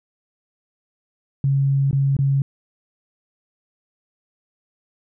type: tone with dropouts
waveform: sine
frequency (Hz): 137.7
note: C#3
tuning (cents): -11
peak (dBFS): -15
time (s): 1.44-2.42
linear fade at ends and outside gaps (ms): 2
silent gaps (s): 1.911-1.929 / 2.167-2.189
effects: none